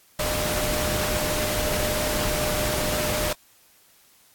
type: tone in noise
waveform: sine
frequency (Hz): 606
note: D#5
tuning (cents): -46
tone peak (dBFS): -28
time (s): 0.19-3.33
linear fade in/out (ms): 5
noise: pink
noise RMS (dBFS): -26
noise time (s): 0.19-3.33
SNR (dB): -5
effects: white hiss -57 dBFS RMS until 4.34 s + AAC 64 kbps